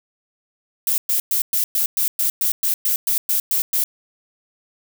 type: noise bursts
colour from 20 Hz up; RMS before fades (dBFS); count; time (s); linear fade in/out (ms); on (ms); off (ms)
violet; -19; 14; 0.87-3.84; 2; 110; 110
effects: none